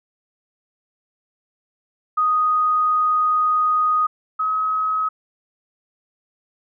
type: tone pair in turn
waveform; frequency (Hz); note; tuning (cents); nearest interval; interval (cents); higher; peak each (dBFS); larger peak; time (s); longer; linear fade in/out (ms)
sine; 1244.5 / 1274.3; D#6 / D#6; 0 / +41; unison; 41; second; -15 / -18; first; 2.17-4.07 / 4.39-5.09; first; 10
effects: none